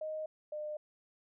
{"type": "tone pair in turn", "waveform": "sine", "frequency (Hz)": [622.3, 603.9], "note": ["D#5", "D5"], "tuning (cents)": [0, 48], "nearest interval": "minor second", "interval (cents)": 52, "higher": "first", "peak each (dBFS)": [-36, -37], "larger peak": "first", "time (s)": [[0.01, 0.26], [0.52, 0.77]], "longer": "neither", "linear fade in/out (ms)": 5, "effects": []}